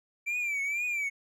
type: tone with vibrato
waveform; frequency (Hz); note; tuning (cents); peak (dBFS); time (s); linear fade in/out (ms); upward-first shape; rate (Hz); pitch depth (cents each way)
triangle; 2336; D7; -10; -27; 0.26-1.1; 20; triangle; 2.1; 110
effects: none